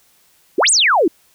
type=exponential two-way sweep; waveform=sine; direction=up then down; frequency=289.7 to 9397 to 289.7 Hz; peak=-10 dBFS; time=0.58-1.08 s; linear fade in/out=5 ms; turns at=0.7 s; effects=white hiss -55 dBFS RMS until 1.34 s